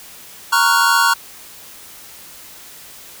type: chord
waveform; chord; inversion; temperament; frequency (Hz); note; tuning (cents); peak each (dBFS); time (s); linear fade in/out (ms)
square; Gb major seventh; first; equal; 932.3 / 1108.7 / 1396.9 / 1480; Bb5 / Db6 / F6 / Gb6; 0 / 0 / 0 / 0; -18; 0.52-1.14; 10
effects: white hiss -39 dBFS RMS until 3.2 s